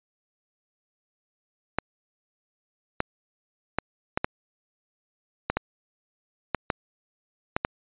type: clicks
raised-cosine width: 0.5 ms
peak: -8 dBFS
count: 11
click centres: 1.786 / 3.004 / 3.786 / 4.175 / 4.245 / 5.5 / 5.57 / 6.547 / 6.702 / 7.565 / 7.649 s
effects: resampled to 8000 Hz